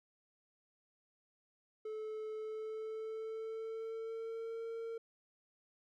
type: tone with pitch glide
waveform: triangle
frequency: 433.7 to 456.3 Hz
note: A4 to A#4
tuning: -25 to -37 cents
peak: -38 dBFS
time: 1.85-4.98 s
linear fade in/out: 5 ms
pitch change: +88 cents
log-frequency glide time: 2.35-4.66 s
effects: none